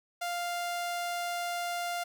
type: tone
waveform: sawtooth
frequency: 698.5 Hz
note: F5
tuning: in tune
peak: -28 dBFS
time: 0.21-2.04 s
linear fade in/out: 10 ms
effects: none